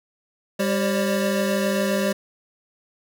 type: tone cluster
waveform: square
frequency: 199.8 / 386.8 / 540 / 592 Hz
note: G3 / G4 / C#5 / D5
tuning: +33 / -23 / -45 / +14 cents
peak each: -24 / -29 / -27 / -28 dBFS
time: 0.59-2.13 s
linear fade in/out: 10 ms
effects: none